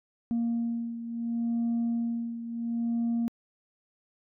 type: beating tone pair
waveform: sine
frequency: 233.1 / 233.81 Hz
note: A#3 / A#3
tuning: 0 / +5 cents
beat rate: 0.71 Hz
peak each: -27 / -32 dBFS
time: 0.31-3.28 s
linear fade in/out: 0 ms
effects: tanh soft clip ceiling -23 dBFS